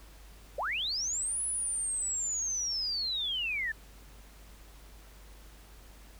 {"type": "linear two-way sweep", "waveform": "sine", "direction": "up then down", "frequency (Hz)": [467.8, 10300, 1718], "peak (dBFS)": -30, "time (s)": [0.58, 3.72], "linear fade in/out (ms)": 5, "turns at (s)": 1.42, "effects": ["added 50 Hz sine -51 dBFS peak until 6.19 s", "pink hiss -57 dBFS RMS until 6.19 s"]}